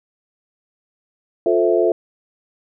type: chord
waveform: sine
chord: F major seventh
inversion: none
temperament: equal with one note detuned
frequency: 353.3 / 440 / 523.3 / 659.3 Hz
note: F4 / A4 / C5 / E5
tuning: +20 / 0 / 0 / 0 cents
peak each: -17 / -18 / -22 / -19 dBFS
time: 1.46-1.92 s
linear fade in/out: 2 ms
effects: none